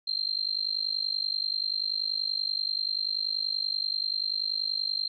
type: tone with amplitude modulation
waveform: sine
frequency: 4160 Hz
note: C8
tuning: 11 cents flat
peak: -23 dBFS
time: 0.07-5.08 s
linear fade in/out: 10 ms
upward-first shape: sine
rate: 50.4 Hz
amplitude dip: 95%
effects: none